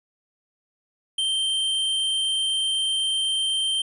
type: tone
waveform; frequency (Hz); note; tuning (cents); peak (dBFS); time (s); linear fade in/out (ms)
square; 3136; G7; 0; -22; 1.18-3.82; 5
effects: resampled to 24000 Hz